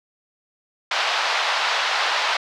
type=band-pass noise; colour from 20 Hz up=pink; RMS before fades=-22 dBFS; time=0.91-2.37 s; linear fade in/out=5 ms; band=720 to 4700 Hz; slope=24 dB/octave; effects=none